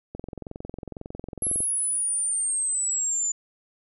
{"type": "click train", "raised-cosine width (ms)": 2, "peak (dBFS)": -22, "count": 33, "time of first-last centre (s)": [0.15, 1.605], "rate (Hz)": 22}
{"type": "exponential sweep", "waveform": "sine", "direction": "down", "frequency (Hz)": [11130, 7040], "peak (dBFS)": -23, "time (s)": [1.42, 3.32], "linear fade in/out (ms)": 5}
{"effects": []}